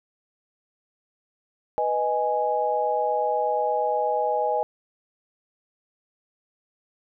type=chord; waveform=sine; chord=G# minor; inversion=first; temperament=equal; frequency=493.9 / 622.3 / 830.6 Hz; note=B4 / D#5 / G#5; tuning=0 / 0 / 0 cents; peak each=-27 / -26 / -24 dBFS; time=1.78-4.63 s; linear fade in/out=0 ms; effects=none